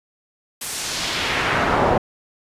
brown noise with band-pass filter sweep, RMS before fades -21 dBFS, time 0.61-1.98 s, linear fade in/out 5 ms, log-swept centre 11000 to 660 Hz, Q 1.1, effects resampled to 32000 Hz

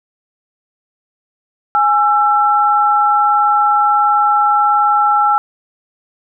sine tone pair together, 830.6 / 1339.3 Hz, G#5 / E6, 0 / +27 cents, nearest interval minor sixth, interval 827 cents, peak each -12 dBFS, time 1.75-5.38 s, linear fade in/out 0 ms, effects none

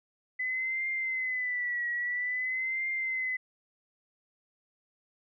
sine tone with vibrato, 2008 Hz, B6, 28 cents sharp, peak -29 dBFS, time 0.39-3.37 s, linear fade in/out 10 ms, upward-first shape triangle, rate 0.5 Hz, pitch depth 85 cents each way, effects none

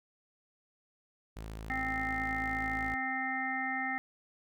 sawtooth tone, 54.2 Hz, A1, 25 cents flat, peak -37 dBFS, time 1.36-2.95 s, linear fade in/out 10 ms
harmonic tone, 261.6 Hz, C4, in tune, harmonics 1 / 3 / 5 / 7 / 8, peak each -40 / -37 / -43 / -36 / -38 dBFS, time 1.7-3.98 s, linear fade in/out 0 ms
effects none

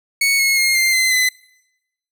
sawtooth tone with pitch steps, 2217 / 2176 / 2137 / 2097 / 2059 / 2021 Hz, C#7 / C#7 / C7 / C7 / C7 / B6, 0 / -33 / +36 / +3 / -28 / +39 cents, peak -10 dBFS, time 0.21-1.29 s, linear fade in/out 5 ms, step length 180 ms, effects noise-tail reverb RT60 0.9 s tail -24 dB re dry

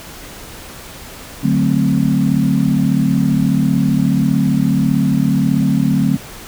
sine chord, D dominant seventh, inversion none, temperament equal, 146.83 / 185 / 220 / 261.6 Hz, D3 / F#3 / A3 / C4, 0 / 0 / 0 / 0 cents, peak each -17 dBFS, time 1.43-6.17 s, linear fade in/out 10 ms, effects pink hiss -34 dBFS RMS until 6.47 s

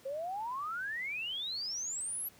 sine exponential sweep, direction up, 523.3 to 11980 Hz, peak -35 dBFS, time 0.05-2.29 s, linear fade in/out 10 ms, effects pink hiss -60 dBFS RMS until 2.39 s + high-pass 80 Hz 12 dB/octave

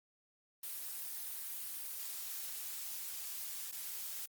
blue noise with dropouts, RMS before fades -43 dBFS, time 0.63-4.26 s, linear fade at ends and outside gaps 5 ms, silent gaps 3.714-3.723 s, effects Opus 32 kbps

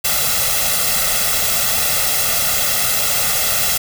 white noise with comb filter, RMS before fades -17 dBFS, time 0.04-3.78 s, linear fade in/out 10 ms, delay 1.5 ms, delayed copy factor +0.9, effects none

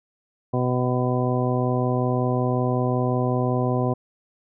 harmonic tone, 125.4 Hz, B2, 27 cents sharp, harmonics 1 / 2 / 3 / 4 / 5 / 6 / 8, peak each -23 / -26 / -28 / -29 / -30 / -31 / -32 dBFS, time 0.53-3.94 s, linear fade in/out 10 ms, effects none

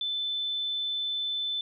sine tone, 3520 Hz, A7, in tune, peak -28 dBFS, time 0.01-1.61 s, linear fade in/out 2 ms, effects none

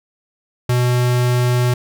square tone, 123.47 Hz, B2, in tune, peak -14 dBFS, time 0.69-1.74 s, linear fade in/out 5 ms, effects none

